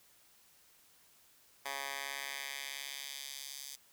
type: tone with high-pass filter sweep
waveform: 10% pulse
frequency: 138.59 Hz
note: C#3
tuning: in tune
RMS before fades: -43 dBFS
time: 1.65-3.76 s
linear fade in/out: 10 ms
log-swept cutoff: 1100 to 5300 Hz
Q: 1.1
effects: white hiss -65 dBFS RMS until 3.92 s